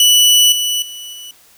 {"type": "tone with level steps", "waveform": "sawtooth", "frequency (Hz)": 2960, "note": "F#7", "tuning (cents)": 0, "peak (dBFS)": [-4, -12, -25, -27], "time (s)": [0, 1.31], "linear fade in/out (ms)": 2, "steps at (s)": [0.52, 0.82, 1.13], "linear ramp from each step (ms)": 2, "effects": ["white hiss -48 dBFS RMS until 1.57 s"]}